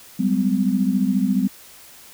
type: tone cluster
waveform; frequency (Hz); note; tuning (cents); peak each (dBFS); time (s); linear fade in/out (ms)
sine; 189.7 / 204 / 254; F#3 / G#3 / B3; +43 / -31 / +49; -21; 0.19-1.48; 10
effects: white hiss -45 dBFS RMS until 2.13 s